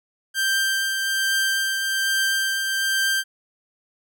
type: tone with tremolo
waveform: sawtooth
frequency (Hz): 1574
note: G6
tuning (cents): +7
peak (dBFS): -15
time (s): 0.34-3.24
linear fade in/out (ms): 50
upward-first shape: triangle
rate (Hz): 1.2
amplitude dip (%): 40
effects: none